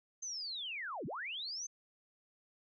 sine linear two-way sweep, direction down then up, 6370 to 116.4 to 6370 Hz, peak -39 dBFS, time 0.22-1.67 s, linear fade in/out 10 ms, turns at 1.06 s, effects none

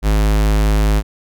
square tone, 52.4 Hz, G#1, 16 cents sharp, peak -12 dBFS, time 0.02-1.03 s, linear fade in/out 50 ms, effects none

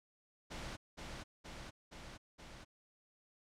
pink noise with echo, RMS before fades -45 dBFS, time 0.5-0.77 s, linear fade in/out 20 ms, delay 470 ms, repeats 4, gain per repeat -2 dB, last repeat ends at 2.65 s, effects low-pass 6000 Hz 12 dB/octave

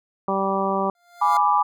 harmonic tone, 194.4 Hz, G3, 14 cents flat, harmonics 1 / 2 / 3 / 4 / 5 / 6, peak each -27 / -27 / -27 / -27 / -27 / -27 dBFS, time 0.28-0.9 s, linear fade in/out 2 ms
25% pulse tone with exponential growth, 698.5 Hz, F5, in tune, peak -22 dBFS, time 0.95-1.37 s, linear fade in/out 2 ms, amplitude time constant 90 ms
sine chord, G# diminished, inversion none, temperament equal, 830.6 / 987.8 / 1174.7 Hz, G#5 / B5 / D6, 0 / 0 / 0 cents, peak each -20 dBFS, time 1.21-1.63 s, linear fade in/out 10 ms
effects none

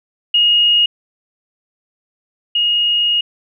sine tone pair in turn, 2868 / 2868 Hz, F7 / F7, +45 / +45 cents, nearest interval unison, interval 0 cents, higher neither, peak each -9 / -12 dBFS, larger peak first, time 0.34-0.86 / 2.55-3.21 s, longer second, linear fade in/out 5 ms, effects none

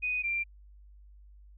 sine tone pair in turn, 2489 / 2370 Hz, D#7 / D7, 0 / +15 cents, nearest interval minor second, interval 85 cents, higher first, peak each -28 / -28 dBFS, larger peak neither, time 0.02-0.23 / 0.23-0.44 s, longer neither, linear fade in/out 20 ms, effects added 50 Hz sine -51 dBFS peak until 1.57 s

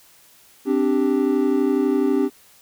triangle chord, C suspended second, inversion none, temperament equal, 261.6 / 293.7 / 392 Hz, C4 / D4 / G4, 0 / 0 / 0 cents, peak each -19 dBFS, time 0.65-2.3 s, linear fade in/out 50 ms, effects white hiss -52 dBFS RMS until 2.61 s

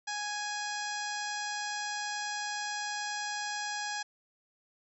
harmonic tone, 830.6 Hz, G#5, in tune, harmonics 1 / 2 / 3 / 4 / 5 / 6 / 7 / 8 / 9, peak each -38 / -38 / -46 / -46 / -46 / -43 / -44 / -50 / -47 dBFS, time 0.07-4.03 s, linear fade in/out 10 ms, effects none

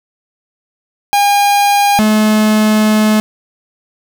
45% pulse tone pair in turn, 811 / 214.8 Hz, G#5 / A3, -41 / -41 cents, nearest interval octave + major seventh, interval 2300 cents, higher first, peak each -8 dBFS, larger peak neither, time 1.13-1.99 / 1.99-3.2 s, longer second, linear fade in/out 0 ms, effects none

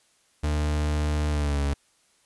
40% pulse tone with pitch glide, 75 to 70.87 Hz, D2 to C#2, +37 to +39 cents, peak -22 dBFS, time 0.43-1.74 s, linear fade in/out 10 ms, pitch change -98 cents, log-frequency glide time 1.3-1.61 s, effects white hiss -64 dBFS RMS until 2.25 s + resampled to 24000 Hz

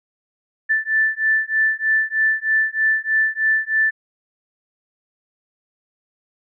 sine beating tone pair, 1760 / 1763.2 Hz, A6 / A6, 0 / +3 cents, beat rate 3.2 Hz, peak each -19 dBFS, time 0.69-3.91 s, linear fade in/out 20 ms, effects none

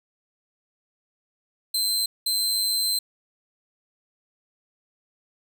sawtooth tone bursts at uneven times, 4101 Hz, C8, 36 cents flat, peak -19 dBFS, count 2, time 1.74-2.06 / 2.26-2.99 s, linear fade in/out 5 ms, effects none

